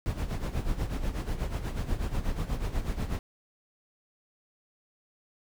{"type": "noise with tremolo", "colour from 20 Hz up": "brown", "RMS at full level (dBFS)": -28, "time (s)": [0.06, 3.19], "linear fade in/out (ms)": 0, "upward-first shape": "sine", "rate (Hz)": 8.2, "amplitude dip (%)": 70, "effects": []}